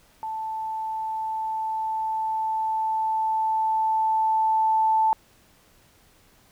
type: tone with level ramp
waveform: sine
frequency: 880 Hz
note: A5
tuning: in tune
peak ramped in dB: -28 to -17 dBFS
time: 0.23-5.13 s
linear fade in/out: 0 ms
effects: pink hiss -58 dBFS RMS until 6.51 s